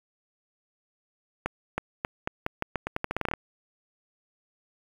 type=accelerating click train; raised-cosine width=0.5 ms; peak=-12 dBFS; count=17; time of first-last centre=1.46-3.337 s; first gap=320 ms; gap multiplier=0.84; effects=7-bit